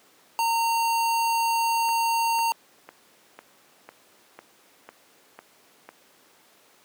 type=tone; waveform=square; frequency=919 Hz; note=A#5; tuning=25 cents flat; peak=-22 dBFS; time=0.39-2.52 s; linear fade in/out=0 ms
type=click train; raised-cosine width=0.5 ms; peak=-25 dBFS; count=9; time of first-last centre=1.89-5.89 s; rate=2 Hz
effects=pink hiss -57 dBFS RMS until 6.84 s + high-pass 300 Hz 12 dB/octave